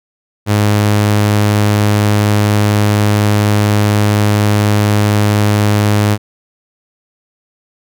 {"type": "tone", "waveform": "sawtooth", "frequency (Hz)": 104.2, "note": "G#2", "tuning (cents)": 6, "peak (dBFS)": -5, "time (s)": [0.46, 6.18], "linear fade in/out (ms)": 50, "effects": []}